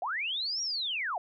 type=linear two-way sweep; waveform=sine; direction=up then down; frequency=640 to 5730 to 640 Hz; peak=-30 dBFS; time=0.02-1.18 s; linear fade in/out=2 ms; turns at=0.62 s; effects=none